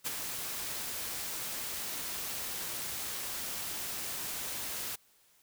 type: noise with ADSR envelope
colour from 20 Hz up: white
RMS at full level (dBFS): -32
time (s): 0.04-4.96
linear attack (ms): 31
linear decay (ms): 15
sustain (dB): -6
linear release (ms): 10
effects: white hiss -66 dBFS RMS until 5.42 s